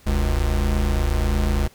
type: tone pair together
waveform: square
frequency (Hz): 41.77 / 70.1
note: E1 / C#2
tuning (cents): +24 / +20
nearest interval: major sixth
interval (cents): 896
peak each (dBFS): -22 / -21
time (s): 0.06-1.68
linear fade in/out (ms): 10
effects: pink hiss -52 dBFS RMS until 1.74 s